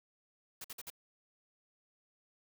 white noise bursts, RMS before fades -45 dBFS, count 4, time 0.61-0.902 s, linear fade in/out 5 ms, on 34 ms, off 52 ms, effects none

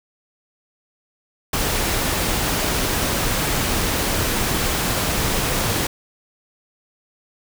pink noise, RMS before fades -21 dBFS, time 1.53-5.87 s, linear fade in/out 5 ms, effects none

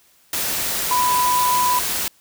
sine tone in noise, 993 Hz, B5, 9 cents sharp, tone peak -16 dBFS, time 0.91-1.79 s, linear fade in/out 2 ms, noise white, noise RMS -23 dBFS, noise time 0.33-2.08 s, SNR +4 dB, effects white hiss -56 dBFS RMS until 2.2 s

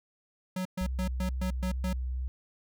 square tone bursts, 185 Hz, F#3, in tune, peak -31 dBFS, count 7, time 0.56-1.931 s, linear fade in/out 5 ms, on 93 ms, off 120 ms
sine tone with vibrato, 63.6 Hz, C2, 48 cents flat, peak -30 dBFS, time 0.81-2.28 s, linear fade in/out 0 ms, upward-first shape sine, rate 2.2 Hz, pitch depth 14 cents each way
effects none

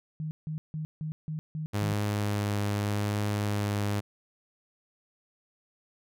sine tone bursts, 155.56 Hz, D#3, in tune, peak -31 dBFS, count 7, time 0.2-1.93 s, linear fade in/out 0 ms, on 110 ms, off 160 ms
sawtooth tone with vibrato, 103.2 Hz, G#2, 10 cents flat, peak -23 dBFS, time 1.73-4.01 s, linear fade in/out 20 ms, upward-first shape triangle, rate 0.83 Hz, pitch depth 13 cents each way
effects none

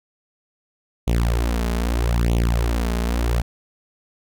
sawtooth tone with flanger, 58.2 Hz, A#1, 2 cents flat, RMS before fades -20 dBFS, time 1.07-3.42 s, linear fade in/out 10 ms, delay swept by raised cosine 0.3 to 4.8 ms, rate 0.79 Hz, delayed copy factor +0.9, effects none

